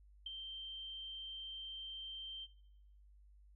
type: tone with ADSR envelope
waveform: sine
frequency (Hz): 3136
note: G7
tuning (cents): 0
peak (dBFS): -38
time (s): 0.26-2.47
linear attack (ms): 5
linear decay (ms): 14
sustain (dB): -7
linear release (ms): 35
effects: noise-tail reverb RT60 0.8 s tail -17 dB re dry + added 50 Hz sine -60 dBFS peak until 3.55 s